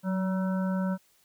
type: harmonic tone with a mistuned harmonic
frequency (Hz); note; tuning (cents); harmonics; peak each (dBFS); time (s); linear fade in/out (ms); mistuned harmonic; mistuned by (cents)
190; F#3; +46; 1 / 3 / 5 / 7 / 8; -26 / -36 / -40 / -43 / -44; 0.03-0.98; 50; 1; -33
effects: white hiss -65 dBFS RMS until 1.24 s